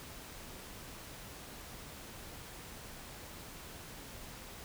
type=silence; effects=pink hiss -49 dBFS RMS until 4.64 s